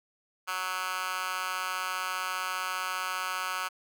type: tone with high-pass filter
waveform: 10% pulse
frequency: 185 Hz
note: F#3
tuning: in tune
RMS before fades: -33 dBFS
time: 0.47-3.69 s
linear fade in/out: 20 ms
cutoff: 1400 Hz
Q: 2.6
effects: none